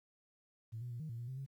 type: tone with pitch steps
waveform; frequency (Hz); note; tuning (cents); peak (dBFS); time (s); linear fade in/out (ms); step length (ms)
sine; 112.2 / 122.3 / 119.2 / 156.5 / 116.2 / 119.5 / 130.6 / 136.1; A2 / B2 / A#2 / D#3 / A#2 / A#2 / C3 / C#3; +34 / -16 / +39 / +10 / -5 / +43 / -3 / -31; -40; 0.72-1.464; 20; 93
effects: tanh soft clip ceiling -36 dBFS + 12-bit